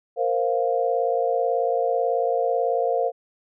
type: chord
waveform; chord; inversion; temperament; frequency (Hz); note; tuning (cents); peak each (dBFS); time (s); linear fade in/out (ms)
sine; Bb suspended second; none; just; 466.2 / 524.4 / 699.2; Bb4 / C5 / F5; 0 / +4 / +2; -24; 0.16-3.12; 50
effects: none